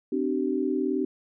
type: tone cluster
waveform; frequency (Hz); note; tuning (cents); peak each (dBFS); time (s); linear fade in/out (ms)
sine; 261.5 / 300.4 / 382.9; C4 / D4 / G4; -1 / +39 / -41; -28; 0.12-1.05; 5
effects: none